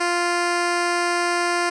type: tone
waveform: 10% pulse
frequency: 348.7 Hz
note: F4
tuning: 3 cents flat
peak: -11 dBFS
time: 0-1.7 s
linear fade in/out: 10 ms
effects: resampled to 22050 Hz